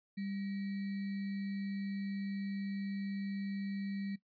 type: tone with sample-and-hold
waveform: sine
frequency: 197.9 Hz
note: G3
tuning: 17 cents sharp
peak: -36 dBFS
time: 0.17-4.16 s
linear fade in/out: 10 ms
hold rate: 2100 Hz
effects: noise-tail reverb RT60 0.1 s tail -17 dB re dry + resampled to 11025 Hz